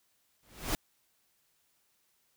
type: noise with exponential growth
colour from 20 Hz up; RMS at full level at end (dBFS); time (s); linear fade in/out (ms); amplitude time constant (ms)
pink; -28; 0.43-0.75; 0; 68
effects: white hiss -73 dBFS RMS until 2.36 s